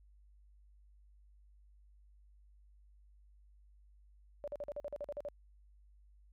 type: tone bursts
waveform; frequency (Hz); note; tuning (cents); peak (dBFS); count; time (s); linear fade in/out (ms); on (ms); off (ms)
sine; 581; D5; -19; -38; 11; 4.44-5.286; 0; 36; 45
effects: added 50 Hz sine -60 dBFS peak until 6.32 s